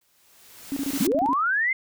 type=noise with exponential growth; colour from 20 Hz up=white; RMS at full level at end=-28 dBFS; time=0.01-1.07 s; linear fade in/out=5 ms; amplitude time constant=230 ms
type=tone bursts; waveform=sine; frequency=277.2 Hz; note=C#4; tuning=in tune; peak=-24 dBFS; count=9; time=0.72-1.332 s; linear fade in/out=0 ms; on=44 ms; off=27 ms
type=linear sweep; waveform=sine; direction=up; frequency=161.2 to 2122 Hz; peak=-20 dBFS; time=1-1.73 s; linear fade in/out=5 ms
effects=none